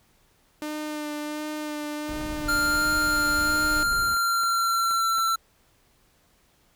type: tone with vibrato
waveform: sawtooth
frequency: 301 Hz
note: D4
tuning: 43 cents sharp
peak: -26 dBFS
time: 0.62-3.83 s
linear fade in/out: 0 ms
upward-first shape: sine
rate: 1.4 Hz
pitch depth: 18 cents each way
type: noise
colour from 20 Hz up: brown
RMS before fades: -35 dBFS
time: 2.08-4.15 s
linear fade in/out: 5 ms
type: clicks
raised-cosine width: 0.5 ms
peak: -27 dBFS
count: 10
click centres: 2.211 / 2.715 / 2.752 / 3.02 / 3.159 / 3.929 / 4.168 / 4.434 / 4.91 / 5.182 s
type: tone with pitch glide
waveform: square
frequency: 1396.9 to 1343.9 Hz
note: F6 to E6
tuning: 0 to +33 cents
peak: -22 dBFS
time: 2.48-5.36 s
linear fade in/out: 10 ms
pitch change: -67 cents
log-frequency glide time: 3.78-5.23 s
effects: pink hiss -63 dBFS RMS until 6.75 s